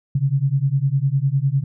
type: beating tone pair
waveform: sine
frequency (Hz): 132.8 / 142.7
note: C3 / D3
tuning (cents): +26 / -49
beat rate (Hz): 9.9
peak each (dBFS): -19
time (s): 0.15-1.64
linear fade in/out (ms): 5
effects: none